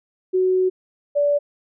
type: tone pair in turn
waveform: sine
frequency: 371.4 / 579 Hz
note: F#4 / D5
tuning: +7 / -25 cents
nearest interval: minor sixth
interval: 768 cents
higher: second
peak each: -15 dBFS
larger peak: neither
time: 0.33-0.7 / 1.15-1.39 s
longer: first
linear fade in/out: 20 ms
effects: none